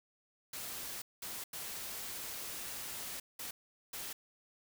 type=noise bursts at uneven times; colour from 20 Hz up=white; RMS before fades=-43 dBFS; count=5; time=0.53-1.02 / 1.22-1.44 / 1.53-3.2 / 3.39-3.51 / 3.93-4.13 s; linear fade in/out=5 ms; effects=none